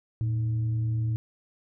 sine tone with frequency modulation, 113.9 Hz, A#2, 40 cents flat, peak -24 dBFS, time 0.21-1.16 s, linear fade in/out 0 ms, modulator 197 Hz, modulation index 0.23, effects none

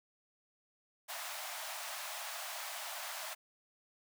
pink high-pass noise, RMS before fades -43 dBFS, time 1.08-3.35 s, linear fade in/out 20 ms, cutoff 600 Hz, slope 96 dB/octave, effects none

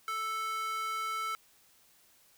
square tone with high-pass filter, 440 Hz, A4, in tune, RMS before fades -35 dBFS, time 0.08-1.35 s, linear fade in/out 0 ms, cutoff 1500 Hz, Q 8.7, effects white hiss -64 dBFS RMS until 2.37 s

